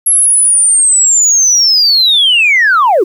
sine linear sweep, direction down, 11260 to 323.2 Hz, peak -4 dBFS, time 0.06-3.04 s, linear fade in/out 10 ms, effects tanh soft clip ceiling -2 dBFS + 7-bit

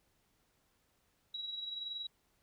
sine tone with amplitude modulation, 3880 Hz, B7, 31 cents flat, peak -37 dBFS, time 1.34-2.07 s, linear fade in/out 5 ms, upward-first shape sine, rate 21.2 Hz, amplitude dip 50%, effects pink hiss -75 dBFS RMS until 2.42 s

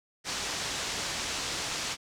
white low-pass noise, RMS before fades -34 dBFS, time 0.24-1.97 s, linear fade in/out 50 ms, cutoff 6900 Hz, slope 24 dB/octave, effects none

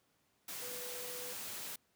sine tone in noise, 493.9 Hz, B4, in tune, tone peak -48 dBFS, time 0.62-1.33 s, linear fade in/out 5 ms, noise white, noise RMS -44 dBFS, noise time 0.48-1.76 s, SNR -7 dB, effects pink hiss -75 dBFS RMS until 1.95 s + high-pass 100 Hz 12 dB/octave

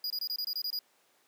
square tone bursts, 4891 Hz, D#8, 31 cents flat, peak -32 dBFS, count 9, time 0.04-0.79 s, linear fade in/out 2 ms, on 62 ms, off 24 ms, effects pink hiss -67 dBFS RMS until 1.27 s + high-pass 400 Hz 12 dB/octave

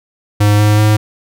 square tone with pitch steps, 103.83 / 105.22 / 106.63 Hz, G#2 / G#2 / G#2, 0 / +23 / +46 cents, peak -8 dBFS, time 0.4-0.97 s, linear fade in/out 10 ms, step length 190 ms, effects none

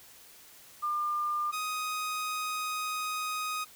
sine / sawtooth tone pair in turn, 1200 / 1250.8 Hz, D6 / D#6, +37 / +9 cents, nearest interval minor second, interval 72 cents, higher second, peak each -28 dBFS, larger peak neither, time 0.82-1.52 / 1.52-3.65 s, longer second, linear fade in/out 20 ms, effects white hiss -54 dBFS RMS until 3.75 s

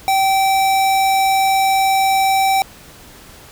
square tone, 774 Hz, G5, 22 cents flat, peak -13 dBFS, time 0.08-2.62 s, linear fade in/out 0 ms, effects pink hiss -41 dBFS RMS until 3.51 s

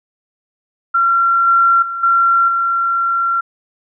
sine tone with level steps, 1368 Hz, F6, 36 cents flat, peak -10 / -8 / -20 / -9 / -13 dBFS, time 0.94-3.41 s, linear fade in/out 10 ms, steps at 1.47 / 1.82 / 2.03 / 2.48 s, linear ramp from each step 5 ms, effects none

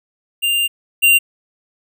square tone pair in turn, 2794 / 2776 Hz, F7 / F7, 0 / -11 cents, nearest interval unison, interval 11 cents, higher first, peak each -15 / -9 dBFS, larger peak second, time 0.42-0.68 / 1.02-1.19 s, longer first, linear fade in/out 20 ms, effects none

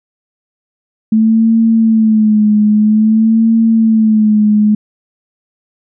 sine tone with vibrato, 218.3 Hz, A3, 13 cents flat, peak -6 dBFS, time 1.12-4.75 s, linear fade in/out 5 ms, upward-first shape sine, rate 0.51 Hz, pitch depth 62 cents each way, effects none

